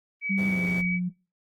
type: tone with vibrato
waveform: sine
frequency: 2274 Hz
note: C#7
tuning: 44 cents sharp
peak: -27 dBFS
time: 0.21-1 s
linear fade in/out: 50 ms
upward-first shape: triangle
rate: 5.7 Hz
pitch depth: 9 cents each way
type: tone with pitch glide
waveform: sine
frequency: 194.5 to 179.39 Hz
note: G3 to F3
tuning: -13 to +47 cents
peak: -24 dBFS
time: 0.29-1.1 s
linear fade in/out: 20 ms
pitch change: -140 cents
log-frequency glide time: 0.47-0.61 s
type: chord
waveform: 10% pulse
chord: E augmented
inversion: none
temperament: equal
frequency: 82.41 / 103.83 / 130.81 Hz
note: E2 / G#2 / B#2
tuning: 0 / 0 / 0 cents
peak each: -32 dBFS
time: 0.37-0.82 s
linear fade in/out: 20 ms
effects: noise-tail reverb RT60 0.3 s tail -22 dB re dry + Opus 32 kbps